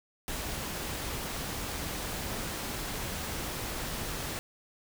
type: noise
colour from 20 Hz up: pink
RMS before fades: -36 dBFS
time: 0.28-4.39 s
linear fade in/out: 0 ms
effects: none